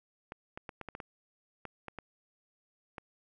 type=clicks; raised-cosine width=0.5 ms; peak=-26 dBFS; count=11; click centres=0.321 / 0.575 / 0.692 / 0.813 / 0.887 / 0.951 / 1.002 / 1.653 / 1.883 / 1.987 / 2.982 s; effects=none